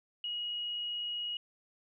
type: tone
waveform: sine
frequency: 2896 Hz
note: F#7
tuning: 38 cents flat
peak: -34 dBFS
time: 0.24-1.37 s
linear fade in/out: 2 ms
effects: none